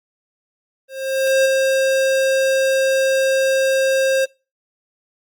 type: tone with ADSR envelope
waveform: square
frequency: 533 Hz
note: C5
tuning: 32 cents sharp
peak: -12 dBFS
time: 0.88-4.26 s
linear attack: 570 ms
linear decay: 15 ms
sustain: -3 dB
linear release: 19 ms
effects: noise-tail reverb RT60 0.3 s tail -25 dB re dry + Opus 24 kbps